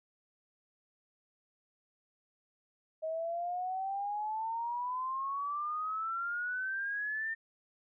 sine exponential sweep, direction up, 630 to 1817 Hz, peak -33 dBFS, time 3.02-7.35 s, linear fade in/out 20 ms, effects none

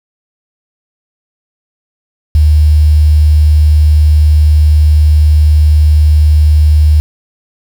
sine tone with quantisation, 76 Hz, D#2, 40 cents flat, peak -3 dBFS, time 2.35-7 s, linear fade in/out 0 ms, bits 5, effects none

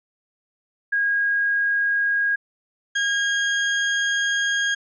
sine / 35% pulse tone pair in turn, 1636 / 1629.2 Hz, G#6 / G#6, -26 / -34 cents, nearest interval unison, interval 8 cents, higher first, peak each -18 dBFS, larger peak neither, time 0.92-2.36 / 2.95-4.75 s, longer second, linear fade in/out 10 ms, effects resampled to 16000 Hz

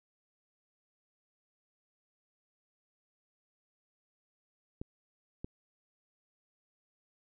clicks, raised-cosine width 3 ms, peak -26 dBFS, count 2, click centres 4.815 / 5.445 s, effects none

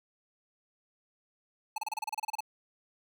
square tone bursts, 864 Hz, A5, 32 cents flat, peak -32 dBFS, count 13, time 1.76-2.406 s, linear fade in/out 5 ms, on 22 ms, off 30 ms, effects none

